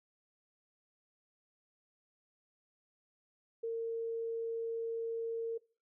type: tone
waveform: sine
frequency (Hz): 457.3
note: A#4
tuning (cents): -33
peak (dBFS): -34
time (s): 3.63-5.58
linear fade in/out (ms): 10
effects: noise-tail reverb RT60 0.4 s tail -23 dB re dry